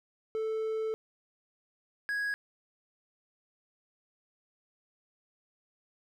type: tone pair in turn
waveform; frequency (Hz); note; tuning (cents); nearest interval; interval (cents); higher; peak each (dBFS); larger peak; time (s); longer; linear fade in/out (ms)
triangle; 440 / 1658.3; A4 / G#6; 0 / -3; octave + major seventh; 2297; second; -28; neither; 0.35-0.94 / 2.09-2.34; first; 0
effects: none